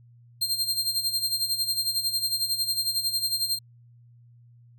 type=tone with tremolo; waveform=sawtooth; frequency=4186 Hz; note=C8; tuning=in tune; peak=-19 dBFS; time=0.41-3.59 s; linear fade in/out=10 ms; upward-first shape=sine; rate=11 Hz; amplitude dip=70%; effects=added 119 Hz sine -51 dBFS peak until 4.78 s